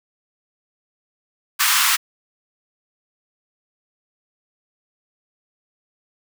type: high-pass noise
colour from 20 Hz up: pink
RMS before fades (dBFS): -17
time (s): 1.59-1.97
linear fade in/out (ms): 20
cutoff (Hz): 1000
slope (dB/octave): 48
effects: none